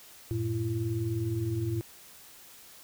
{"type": "tone cluster", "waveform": "sine", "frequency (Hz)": [94.5, 114.2, 337.6], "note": ["F#2", "A#2", "E4"], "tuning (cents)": [37, -35, 41], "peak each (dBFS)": [-36, -30, -33], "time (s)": [0.31, 1.81], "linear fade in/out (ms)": 0, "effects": ["white hiss -52 dBFS RMS until 2.83 s"]}